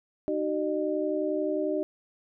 sine tone cluster, 307.8 / 379.1 / 607 Hz, D#4 / F#4 / D#5, -19 / +42 / -43 cents, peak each -30 dBFS, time 0.28-1.83 s, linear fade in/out 0 ms, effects none

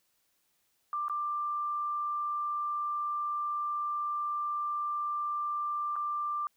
sine tone with dropouts, 1184 Hz, D6, 14 cents sharp, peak -30 dBFS, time 0.93-6.47 s, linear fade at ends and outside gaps 1 ms, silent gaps 1.083-1.097 / 5.957-5.963 s, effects white hiss -74 dBFS RMS until 6.56 s

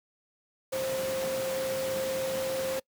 sine tone in noise, 528 Hz, C5, 16 cents sharp, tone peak -29 dBFS, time 0.72-2.8 s, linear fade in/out 10 ms, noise pink, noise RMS -36 dBFS, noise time 0.72-2.8 s, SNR +4 dB, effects noise-tail reverb RT60 0.1 s tail -24 dB re dry + high-pass 150 Hz 12 dB/octave

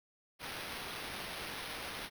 blue noise with sample-and-hold, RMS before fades -43 dBFS, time 0.39-2.1 s, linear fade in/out 50 ms, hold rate 7350 Hz, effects none

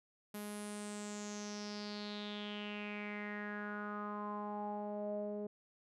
sawtooth tone with low-pass filter sweep, 207.7 Hz, G#3, in tune, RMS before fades -43 dBFS, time 0.34-5.47 s, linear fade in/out 5 ms, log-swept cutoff 12000 to 510 Hz, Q 6, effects none

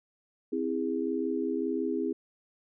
sine chord, C augmented, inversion none, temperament just, 261.6 / 327 / 408.8 Hz, C4 / E4 / G#4, 0 / -14 / -27 cents, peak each -32 dBFS, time 0.52-2.13 s, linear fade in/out 10 ms, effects none

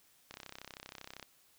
click train, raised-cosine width 0.2 ms, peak -28 dBFS, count 31, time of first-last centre 0.31-1.227 s, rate 32.7 Hz, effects white hiss -67 dBFS RMS until 1.58 s

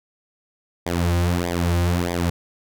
sawtooth tone with flanger, 87 Hz, F2, 6 cents flat, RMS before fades -21 dBFS, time 0.86-2.3 s, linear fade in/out 5 ms, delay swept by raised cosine 0.71 to 4.51 ms, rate 1.6 Hz, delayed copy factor -0.9, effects none

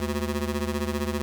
20% pulse ring-modulated tone, 146.6 Hz, D3, 3 cents flat, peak -18 dBFS, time 0-1.22 s, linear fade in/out 0 ms, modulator 65.7 Hz, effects none

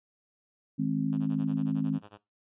harmonic tone, 52.6 Hz, G#1, 23 cents sharp, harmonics 3 / 4 / 5, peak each -31 / -31 / -29 dBFS, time 0.78-1.99 s, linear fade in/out 20 ms
5% pulse tone with tremolo, 103.83 Hz, G#2, in tune, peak -35 dBFS, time 1.12-2.18 s, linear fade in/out 5 ms, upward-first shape sine, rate 11 Hz, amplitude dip 100%
effects noise-tail reverb RT60 0.2 s tail -17 dB re dry + resampled to 8000 Hz

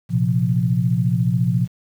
sine chord, Bb suspended second, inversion none, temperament equal, 116.54 / 130.81 / 174.61 Hz, Bb2 / C3 / F3, 0 / 0 / 0 cents, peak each -20 dBFS, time 0.09-1.68 s, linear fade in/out 50 ms, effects 8-bit

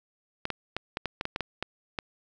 clicks, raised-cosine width 0.3 ms, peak -14 dBFS, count 11, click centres 0.454 / 0.503 / 0.766 / 0.971 / 1.057 / 1.211 / 1.254 / 1.361 / 1.407 / 1.626 / 1.988 s, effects none

